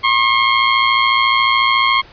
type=tone with amplitude modulation; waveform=20% pulse; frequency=1075 Hz; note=C6; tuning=47 cents sharp; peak=-4 dBFS; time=0.03-2.02 s; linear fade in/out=20 ms; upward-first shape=sine; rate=114 Hz; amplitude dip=50%; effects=pink hiss -42 dBFS RMS until 2.12 s + resampled to 11025 Hz